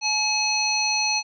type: harmonic tone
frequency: 852 Hz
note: G#5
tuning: 44 cents sharp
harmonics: 1 / 3 / 5 / 7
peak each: -28 / -25 / -25 / -26 dBFS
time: 0.01-1.23 s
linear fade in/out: 50 ms
effects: none